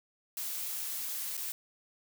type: noise with dropouts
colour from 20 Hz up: blue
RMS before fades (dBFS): -37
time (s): 0.37-1.52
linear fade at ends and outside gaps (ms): 1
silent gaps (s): 1.369-1.376
effects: none